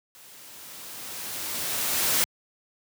white noise with level ramp, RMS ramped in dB -50 to -22 dBFS, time 0.15-2.24 s, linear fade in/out 0 ms, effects high-pass 80 Hz 12 dB/octave

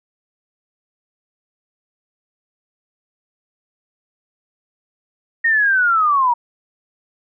sine linear sweep, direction down, 1864.7 to 933 Hz, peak -12 dBFS, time 5.44-6.34 s, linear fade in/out 10 ms, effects none

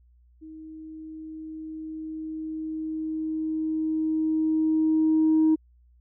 sine tone with level ramp, 315.2 Hz, D#4, 23 cents sharp, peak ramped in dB -40 to -15 dBFS, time 0.41-5.56 s, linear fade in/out 20 ms, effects tanh soft clip ceiling -14 dBFS + added 60 Hz sine -55 dBFS peak until 6 s

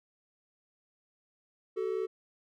triangle tone pair together, 378.3 / 440 Hz, F#4 / A4, +38 / 0 cents, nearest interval minor third, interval 262 cents, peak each -31 / -31 dBFS, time 1.76-2.07 s, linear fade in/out 20 ms, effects none

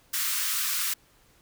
white high-pass noise, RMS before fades -28 dBFS, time 0.13-0.94 s, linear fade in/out 10 ms, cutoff 1100 Hz, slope 48 dB/octave, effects pink hiss -61 dBFS RMS until 1.41 s

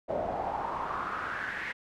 brown noise with band-pass filter sweep, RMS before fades -34 dBFS, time 0.08-1.73 s, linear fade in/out 20 ms, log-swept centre 600 to 2000 Hz, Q 4.9, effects none

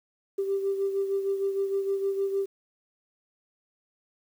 sine beating tone pair, 392 / 398.5 Hz, G4 / G4, 0 / +28 cents, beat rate 6.5 Hz, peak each -25 / -33 dBFS, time 0.38-2.46 s, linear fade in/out 10 ms, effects tanh soft clip ceiling -18 dBFS + 9-bit

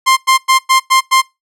sawtooth tone bursts, 1052 Hz, C6, 9 cents sharp, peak -3 dBFS, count 6, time 0.06-1.22 s, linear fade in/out 20 ms, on 110 ms, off 100 ms, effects noise-tail reverb RT60 0.2 s tail -22 dB re dry + low-pass 11000 Hz 12 dB/octave

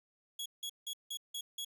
sawtooth tone bursts, 3340 Hz, G#7, 9 cents sharp, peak -35 dBFS, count 6, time 0.39-1.648 s, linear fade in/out 5 ms, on 68 ms, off 170 ms, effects none

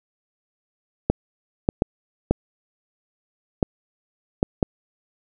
clicks, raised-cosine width 2 ms, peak -3 dBFS, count 7, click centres 1.1 / 1.689 / 1.821 / 2.31 / 3.628 / 4.429 / 4.628 s, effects none

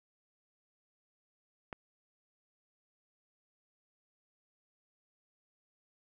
click, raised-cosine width 0.5 ms, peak -25 dBFS, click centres 1.728 s, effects none

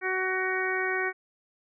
harmonic tone, 374.3 Hz, F#4, 20 cents sharp, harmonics 1 / 2 / 3 / 4 / 5 / 6, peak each -31 / -36 / -37 / -32 / -31 / -34 dBFS, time 0.01-1.13 s, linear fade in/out 50 ms, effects none

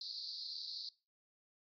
white band-pass noise, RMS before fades -45 dBFS, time 0.01-0.89 s, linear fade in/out 2 ms, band 4000 to 4900 Hz, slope 96 dB/octave, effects noise-tail reverb RT60 0.3 s tail -21 dB re dry + MP3 48 kbps

